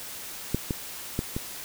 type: clicks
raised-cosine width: 3 ms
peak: -11 / -14 / -13 / -16 dBFS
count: 4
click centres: 0.546 / 0.708 / 1.191 / 1.365 s
effects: white hiss -39 dBFS RMS until 1.64 s